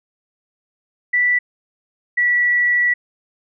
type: tone pair in turn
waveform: sine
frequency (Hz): 1967 / 1947.8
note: B6 / B6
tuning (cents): -7 / -24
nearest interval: unison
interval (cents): 17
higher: first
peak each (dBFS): -13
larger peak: neither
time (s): 1.13-1.39 / 2.17-2.94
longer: second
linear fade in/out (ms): 10
effects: none